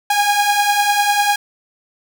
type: beating tone pair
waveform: sawtooth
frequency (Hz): 813 / 823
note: G#5 / G#5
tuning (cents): -37 / -16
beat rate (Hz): 10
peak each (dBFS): -15 / -11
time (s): 0.1-1.36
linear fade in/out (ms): 5
effects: none